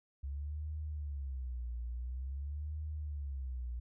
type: tone with vibrato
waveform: sine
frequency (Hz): 67.5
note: C#2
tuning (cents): -45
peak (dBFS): -37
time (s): 0.23-3.8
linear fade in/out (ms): 10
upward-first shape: sine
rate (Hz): 0.48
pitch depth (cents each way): 220
effects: none